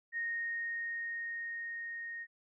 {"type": "tone with level ramp", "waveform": "sine", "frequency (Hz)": 1858, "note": "A#6", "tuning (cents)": -6, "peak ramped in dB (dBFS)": [-33, -40], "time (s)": [0.12, 2.27], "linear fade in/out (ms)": 50, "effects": []}